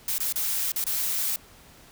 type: noise with dropouts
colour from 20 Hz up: blue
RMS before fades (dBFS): -27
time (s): 0.08-1.36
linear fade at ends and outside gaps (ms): 2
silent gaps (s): 0.182-0.203 / 0.325-0.358 / 0.719-0.76 / 0.841-0.866
effects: pink hiss -52 dBFS RMS until 1.91 s